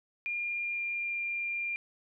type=tone with pitch glide; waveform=sine; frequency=2410 to 2392 Hz; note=D7 to D7; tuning=+44 to +31 cents; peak=-31 dBFS; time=0.26-1.76 s; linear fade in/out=0 ms; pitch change=-13 cents; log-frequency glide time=0.38-1.2 s; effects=none